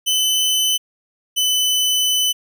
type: tone pair in turn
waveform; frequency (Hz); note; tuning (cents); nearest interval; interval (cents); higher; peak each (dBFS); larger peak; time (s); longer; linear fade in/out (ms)
sawtooth; 3027 / 3010; F#7 / F#7; +39 / +29; unison; 10; first; -12; neither; 0.06-0.78 / 1.36-2.33; second; 20
effects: none